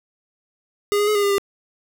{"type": "tone with pitch steps", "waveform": "square", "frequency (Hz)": [409.5, 413.1, 424.1, 408.1, 402.4, 398.6], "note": ["G#4", "G#4", "G#4", "G#4", "G4", "G4"], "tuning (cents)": [-24, -9, 36, -30, 45, 29], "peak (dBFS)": -17, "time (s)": [0.92, 1.382], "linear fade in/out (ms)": 0, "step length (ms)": 77, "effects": []}